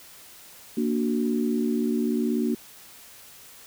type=chord; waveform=sine; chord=Bb augmented; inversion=none; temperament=equal; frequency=233.1 / 293.7 / 370 Hz; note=Bb3 / D4 / F#4; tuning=0 / 0 / 0 cents; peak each=-24 / -28 / -29 dBFS; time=0.77-2.55 s; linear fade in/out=5 ms; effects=white hiss -48 dBFS RMS until 3.66 s